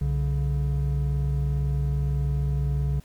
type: tone pair together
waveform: triangle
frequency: 63.7 / 141.36 Hz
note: C2 / C#3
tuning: -46 / +34 cents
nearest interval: octave + major second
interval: 1380 cents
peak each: -23 dBFS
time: 0.01-3 s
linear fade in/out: 5 ms
effects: pink hiss -57 dBFS RMS until 3.04 s